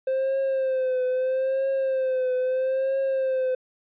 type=tone with vibrato; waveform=triangle; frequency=523 Hz; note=C5; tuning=1 cent flat; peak=-19 dBFS; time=0.07-3.55 s; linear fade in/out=5 ms; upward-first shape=triangle; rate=0.77 Hz; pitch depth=59 cents each way; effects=tanh soft clip ceiling -15 dBFS + resampled to 8000 Hz